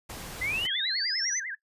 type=noise; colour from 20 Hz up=pink; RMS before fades=-40 dBFS; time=0.09-0.67 s; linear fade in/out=10 ms
type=linear sweep; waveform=sine; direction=up; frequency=1975.5 to 6180 Hz; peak=-27 dBFS; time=0.41-1.4 s; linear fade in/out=10 ms
type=tone with vibrato; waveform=sine; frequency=1816 Hz; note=A#6; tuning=46 cents flat; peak=-33 dBFS; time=0.65-1.55 s; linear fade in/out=5 ms; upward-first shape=sine; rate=10 Hz; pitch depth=250 cents each way
effects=noise-tail reverb RT60 0.1 s tail -19 dB re dry + resampled to 32000 Hz